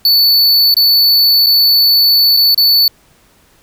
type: tone with dropouts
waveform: square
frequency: 4473 Hz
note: C#8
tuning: 15 cents sharp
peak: -7 dBFS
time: 0.05-2.88 s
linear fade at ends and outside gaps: 2 ms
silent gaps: 0.742-0.767 / 1.462-1.467 / 2.367-2.371 / 2.546-2.577 s
effects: pink hiss -50 dBFS RMS until 3.62 s